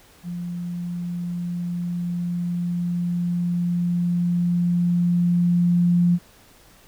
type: tone with level ramp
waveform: sine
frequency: 174.61 Hz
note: F3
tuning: in tune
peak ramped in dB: -27 to -14 dBFS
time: 0.23-6.19 s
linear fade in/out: 50 ms
effects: pink hiss -52 dBFS RMS until 6.87 s